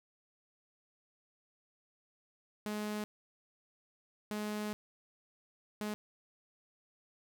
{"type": "tone bursts at uneven times", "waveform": "sawtooth", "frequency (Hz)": 210.7, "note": "G#3", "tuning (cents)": 25, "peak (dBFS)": -32, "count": 3, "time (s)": [[2.66, 3.04], [4.31, 4.73], [5.81, 5.94]], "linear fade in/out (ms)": 0, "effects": []}